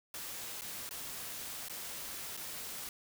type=noise with dropouts; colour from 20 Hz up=white; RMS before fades=-43 dBFS; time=0.14-2.89 s; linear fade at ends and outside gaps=2 ms; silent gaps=0.611-0.618 / 0.892-0.909 / 1.685-1.696 / 2.368-2.373 s; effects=none